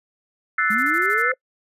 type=chord; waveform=sine; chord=F# half-diminished seventh; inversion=third; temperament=equal; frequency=1318.5 / 1480 / 1760 / 2093 Hz; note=E6 / F#6 / A6 / C7; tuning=0 / 0 / 0 / 0 cents; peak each=-23 dBFS; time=0.58-1.32 s; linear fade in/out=5 ms
type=linear sweep; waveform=sine; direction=up; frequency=200.6 to 526 Hz; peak=-26 dBFS; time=0.7-1.34 s; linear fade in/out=5 ms
type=noise bursts; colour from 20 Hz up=violet; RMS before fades=-38 dBFS; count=7; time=0.7-1.222 s; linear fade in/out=5 ms; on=48 ms; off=31 ms
effects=noise-tail reverb RT60 0.1 s tail -25 dB re dry + resampled to 32000 Hz